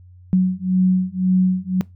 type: beating tone pair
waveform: sine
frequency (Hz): 184 / 185.9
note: F#3 / F#3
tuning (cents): -9 / +8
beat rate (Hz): 1.9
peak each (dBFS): -17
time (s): 0.33-1.81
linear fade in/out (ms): 0
effects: noise-tail reverb RT60 0.2 s tail -22 dB re dry + added 90 Hz sine -42 dBFS peak until 1.95 s